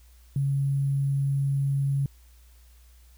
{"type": "tone with sample-and-hold", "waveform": "sine", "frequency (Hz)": 138.59, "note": "C#3", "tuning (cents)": 0, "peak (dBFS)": -22, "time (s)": [0.36, 2.06], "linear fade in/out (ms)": 2, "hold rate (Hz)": 11025, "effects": ["added 60 Hz sine -51 dBFS peak until 3.17 s", "white hiss -62 dBFS RMS until 3.17 s"]}